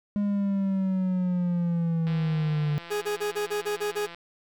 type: linear sweep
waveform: triangle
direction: down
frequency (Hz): 205.7 to 146.83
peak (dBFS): -21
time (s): 0.16-2.78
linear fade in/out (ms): 0
type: click train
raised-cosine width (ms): 0.3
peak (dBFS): -26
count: 354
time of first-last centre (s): 2.07-4.146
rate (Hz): 170
type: tone bursts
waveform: 40% pulse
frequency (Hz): 415.7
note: G#4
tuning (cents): +2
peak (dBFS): -25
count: 8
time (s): 2.9-4.07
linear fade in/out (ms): 20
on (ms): 120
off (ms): 30
effects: none